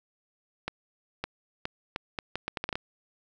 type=accelerating click train; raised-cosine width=0.3 ms; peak=-15 dBFS; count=12; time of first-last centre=0.68-2.755 s; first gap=560 ms; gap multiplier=0.74; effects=none